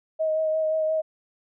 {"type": "tone with vibrato", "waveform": "sine", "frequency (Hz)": 630, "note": "D#5", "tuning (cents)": 21, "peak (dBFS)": -21, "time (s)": [0.19, 1.02], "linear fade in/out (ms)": 20, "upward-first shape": "sine", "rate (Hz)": 5.7, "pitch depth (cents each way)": 17, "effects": []}